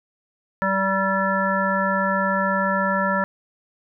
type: harmonic tone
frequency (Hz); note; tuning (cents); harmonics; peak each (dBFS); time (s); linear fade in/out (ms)
193.1; G3; -26; 1 / 3 / 5 / 7 / 9; -25 / -25 / -25 / -25 / -25; 0.62-3.24; 0
effects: none